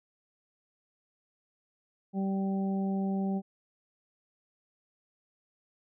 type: harmonic tone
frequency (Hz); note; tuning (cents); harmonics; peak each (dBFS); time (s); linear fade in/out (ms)
194; G3; -18; 1 / 2 / 3 / 4; -28 / -39 / -44 / -41; 2.13-3.42; 50
effects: none